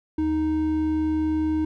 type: tone pair together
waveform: triangle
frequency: 77.78 / 311.1 Hz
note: D#2 / D#4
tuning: 0 / 0 cents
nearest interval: 2 octaves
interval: 2400 cents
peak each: -29 / -19 dBFS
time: 0.18-1.65 s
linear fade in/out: 5 ms
effects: none